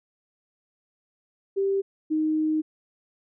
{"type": "tone pair in turn", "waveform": "sine", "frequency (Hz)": [392, 311.1], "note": ["G4", "D#4"], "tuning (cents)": [0, 0], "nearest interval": "major third", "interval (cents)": 400, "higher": "first", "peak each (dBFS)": -21, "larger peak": "neither", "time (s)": [[1.56, 1.82], [2.1, 2.62]], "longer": "second", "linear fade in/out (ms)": 20, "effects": []}